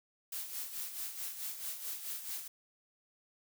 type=noise with tremolo; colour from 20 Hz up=blue; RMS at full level=-39 dBFS; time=0.32-2.48 s; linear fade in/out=5 ms; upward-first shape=sine; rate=4.6 Hz; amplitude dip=60%; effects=none